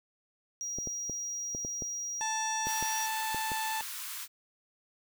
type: tone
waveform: triangle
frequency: 5730 Hz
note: F8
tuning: 44 cents sharp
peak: -33 dBFS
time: 0.61-3.06 s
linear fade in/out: 0 ms
type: clicks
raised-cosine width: 2 ms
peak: -26 dBFS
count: 10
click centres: 0.786 / 0.873 / 1.097 / 1.549 / 1.649 / 1.822 / 2.67 / 2.826 / 3.346 / 3.518 s
type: harmonic tone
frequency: 880 Hz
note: A5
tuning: in tune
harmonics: 1 / 2 / 3 / 4 / 5 / 7 / 8 / 9 / 10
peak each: -33 / -39 / -43 / -45 / -47 / -50 / -51 / -52 / -53 dBFS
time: 2.21-3.81 s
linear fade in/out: 0 ms
type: high-pass noise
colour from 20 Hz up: white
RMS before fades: -40 dBFS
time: 2.64-4.28 s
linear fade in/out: 50 ms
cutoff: 940 Hz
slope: 96 dB/octave
effects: none